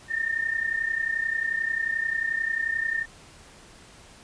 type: tone pair together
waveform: sine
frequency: 1790 / 1821.3 Hz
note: A6 / A#6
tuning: +29 / -41 cents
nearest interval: unison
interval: 30 cents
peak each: -29 / -26 dBFS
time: 0.08-3.06 s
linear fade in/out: 50 ms
effects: pink hiss -50 dBFS RMS until 4.23 s + resampled to 22050 Hz